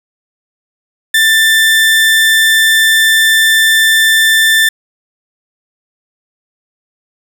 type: tone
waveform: 30% pulse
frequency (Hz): 1776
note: A6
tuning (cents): +16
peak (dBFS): -4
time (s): 1.14-4.69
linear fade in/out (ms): 5
effects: none